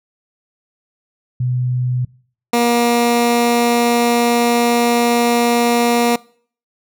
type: tone pair in turn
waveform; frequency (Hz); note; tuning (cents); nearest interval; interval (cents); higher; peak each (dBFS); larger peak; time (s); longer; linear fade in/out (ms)
sine / 15% pulse; 125.3 / 237.6; B2 / A#3; +25 / +33; major seventh; 1108; second; -15 / -6; second; 1.4-2.05 / 2.53-6.16; second; 5
effects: noise-tail reverb RT60 0.5 s tail -23 dB re dry